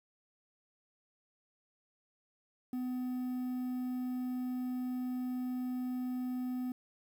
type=tone; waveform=triangle; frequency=251.5 Hz; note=B3; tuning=32 cents sharp; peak=-32 dBFS; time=2.73-6.72 s; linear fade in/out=2 ms; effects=10-bit